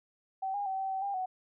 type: tone with pitch steps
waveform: sine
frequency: 767 / 812 / 766 / 771 / 766 / 800 / 745 Hz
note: G5 / G#5 / G5 / G5 / G5 / G5 / F#5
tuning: -38 / -39 / -40 / -29 / -40 / +35 / +12 cents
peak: -31 dBFS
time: 0.42-1.26 s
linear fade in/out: 10 ms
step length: 120 ms
effects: none